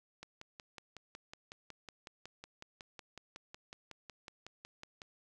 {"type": "click train", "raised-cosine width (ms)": 0.2, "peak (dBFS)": -30, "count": 27, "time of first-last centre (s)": [0.23, 5.018], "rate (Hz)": 5.43, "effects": []}